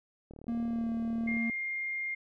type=click train; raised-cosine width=2 ms; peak=-34 dBFS; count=41; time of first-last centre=0.31-1.368 s; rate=37.8 Hz
type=tone with pitch glide; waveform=triangle; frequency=233.1 to 228.8 Hz; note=A#3 to A#3; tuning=0 to -32 cents; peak=-28 dBFS; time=0.48-1.5 s; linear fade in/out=2 ms; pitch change=-32 cents; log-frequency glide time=0.65-0.9 s
type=tone; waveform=sine; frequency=2118 Hz; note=C7; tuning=21 cents sharp; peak=-32 dBFS; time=1.27-2.15 s; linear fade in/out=10 ms
effects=none